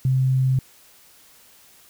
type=tone; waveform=sine; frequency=130.81 Hz; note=C3; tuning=in tune; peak=-16 dBFS; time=0.05-0.59 s; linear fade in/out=2 ms; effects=white hiss -52 dBFS RMS until 1.89 s